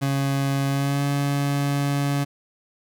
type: tone with pitch glide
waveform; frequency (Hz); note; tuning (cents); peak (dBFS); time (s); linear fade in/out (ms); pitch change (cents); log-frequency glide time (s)
30% pulse; 138 to 141.63; C#3 to C#3; -7 to +38; -18; 0.01-2.25; 20; +45; 0.68-1.03
effects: none